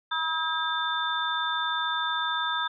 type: tone cluster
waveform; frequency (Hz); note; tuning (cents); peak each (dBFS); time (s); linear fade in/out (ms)
sine; 965 / 1281 / 1614 / 3567; B5 / E6 / G#6 / A7; -40 / -50 / -50 / +23; -31; 0.11-2.68; 10
effects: none